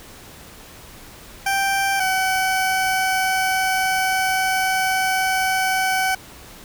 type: tone pair in turn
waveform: 20% pulse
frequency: 784 / 756.9 Hz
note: G5 / F#5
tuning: 0 / +39 cents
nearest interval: minor second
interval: 61 cents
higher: first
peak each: -13 dBFS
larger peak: neither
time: 1.46-2 / 2-6.15 s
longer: second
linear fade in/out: 5 ms
effects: pink hiss -42 dBFS RMS until 6.64 s

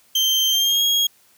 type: tone with pitch glide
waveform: 35% pulse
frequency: 3136 to 3284 Hz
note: G7 to G#7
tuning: 0 to -20 cents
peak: -14 dBFS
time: 0.15-1.07 s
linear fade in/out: 5 ms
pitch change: +80 cents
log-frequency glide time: 0.5-0.83 s
effects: white hiss -56 dBFS RMS until 1.37 s + high-pass 60 Hz 12 dB/octave

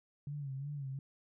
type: tone with vibrato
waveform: sine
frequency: 140 Hz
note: C#3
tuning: 18 cents sharp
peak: -38 dBFS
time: 0.27-0.99 s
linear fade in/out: 2 ms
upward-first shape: sine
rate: 2.8 Hz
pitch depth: 86 cents each way
effects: none

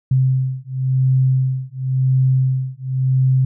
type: beating tone pair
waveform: sine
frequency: 130.3 / 131.24 Hz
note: C3 / C3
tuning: -7 / +6 cents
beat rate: 0.94 Hz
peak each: -17 dBFS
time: 0.11-3.45 s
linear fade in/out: 5 ms
effects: none

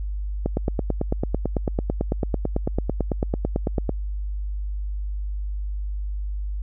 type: click train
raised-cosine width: 2 ms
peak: -9 dBFS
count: 32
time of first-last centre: 0.46-3.893 s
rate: 9.03 Hz
effects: added 50 Hz sine -25 dBFS peak until 6.62 s

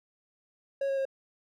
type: tone with pitch steps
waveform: triangle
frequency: 551 / 544.7 / 538.4 Hz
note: C#5 / C#5 / C5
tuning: -11 / -30 / +49 cents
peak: -25 dBFS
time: 0.81-1.053 s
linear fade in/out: 5 ms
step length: 81 ms
effects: none

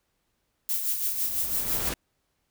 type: noise with tremolo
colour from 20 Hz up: violet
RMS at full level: -26 dBFS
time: 0.69-1.89 s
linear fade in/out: 0 ms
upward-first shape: sine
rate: 6 Hz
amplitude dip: 50%
type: noise with exponential growth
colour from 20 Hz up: pink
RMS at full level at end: -30 dBFS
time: 0.69-1.94 s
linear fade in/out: 5 ms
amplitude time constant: 270 ms
effects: pink hiss -75 dBFS RMS until 2.5 s

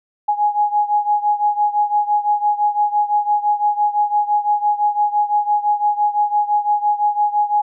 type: beating tone pair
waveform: sine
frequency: 830.6 / 836.5 Hz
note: G#5 / G#5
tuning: 0 / +12 cents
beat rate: 5.9 Hz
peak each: -16 / -19 dBFS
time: 0.28-7.62 s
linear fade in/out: 10 ms
effects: none

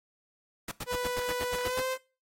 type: noise bursts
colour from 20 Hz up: pink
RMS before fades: -36 dBFS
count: 10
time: 0.68-1.804 s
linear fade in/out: 5 ms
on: 35 ms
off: 86 ms
type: tone with pitch glide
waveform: sawtooth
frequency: 494 to 518.6 Hz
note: B4 to C5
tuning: 0 to -15 cents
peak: -26 dBFS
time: 0.86-1.98 s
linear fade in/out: 50 ms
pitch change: +85 cents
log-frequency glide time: 1.63-1.84 s
effects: noise-tail reverb RT60 0.3 s tail -18 dB re dry + AAC 48 kbps

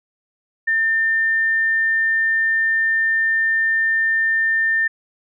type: tone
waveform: sine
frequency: 1800 Hz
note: A6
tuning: 39 cents sharp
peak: -15 dBFS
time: 0.67-4.88 s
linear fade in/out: 10 ms
effects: none

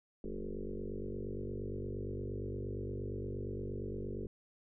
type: tone with frequency modulation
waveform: sine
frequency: 170.2 Hz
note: F3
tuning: 44 cents flat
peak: -37 dBFS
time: 0.24-4.27 s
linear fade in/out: 2 ms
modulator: 48.6 Hz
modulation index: 5.8
effects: none

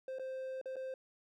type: tone with dropouts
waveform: triangle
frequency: 523.3 Hz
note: C5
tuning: in tune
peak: -37 dBFS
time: 0.08-0.94 s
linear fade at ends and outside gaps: 2 ms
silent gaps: 0.186-0.195 / 0.614-0.657 / 0.758-0.765 s
effects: none

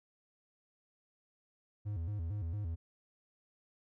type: tone with vibrato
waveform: triangle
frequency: 92.7 Hz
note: F#2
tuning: 4 cents sharp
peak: -33 dBFS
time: 1.85-2.76 s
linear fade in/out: 20 ms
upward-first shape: square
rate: 4.4 Hz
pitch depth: 200 cents each way
effects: none

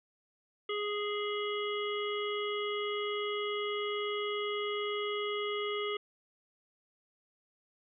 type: harmonic tone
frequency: 415.3 Hz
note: G#4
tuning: in tune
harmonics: 1 / 3 / 5 / 7 / 8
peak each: -34 / -39 / -41 / -42 / -43 dBFS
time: 0.69-5.97 s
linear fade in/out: 5 ms
effects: none

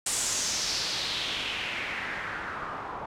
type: noise with low-pass filter sweep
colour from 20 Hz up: white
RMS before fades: -32 dBFS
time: 0.06-3.06 s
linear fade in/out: 5 ms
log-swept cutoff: 8400 to 960 Hz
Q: 2.9
effects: none

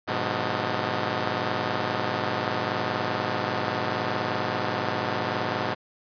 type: chord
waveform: 5% pulse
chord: G# diminished seventh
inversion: none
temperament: just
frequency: 103.83 / 124.59 / 149.51 / 179.41 Hz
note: G#2 / B2 / D3 / F3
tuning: 0 / +16 / +31 / +47 cents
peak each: -19 / -19 / -24 / -21 dBFS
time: 0.07-5.75 s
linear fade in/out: 20 ms
effects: resampled to 11025 Hz

